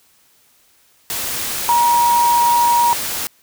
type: tone in noise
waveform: sine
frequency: 950 Hz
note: A#5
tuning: 33 cents sharp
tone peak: -11 dBFS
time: 1.69-2.93 s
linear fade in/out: 0 ms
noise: white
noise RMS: -23 dBFS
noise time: 1.1-3.27 s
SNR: +9 dB
effects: white hiss -55 dBFS RMS until 3.42 s